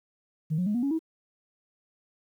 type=tone with pitch steps; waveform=sine; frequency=156.4 / 180.7 / 208.8 / 241.2 / 278.7 / 322 Hz; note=D#3 / F#3 / G#3 / B3 / C#4 / E4; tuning=+9 / -41 / +10 / -41 / +9 / -41 cents; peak=-23 dBFS; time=0.5-0.992 s; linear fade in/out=20 ms; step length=82 ms; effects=tanh soft clip ceiling -20 dBFS + 10-bit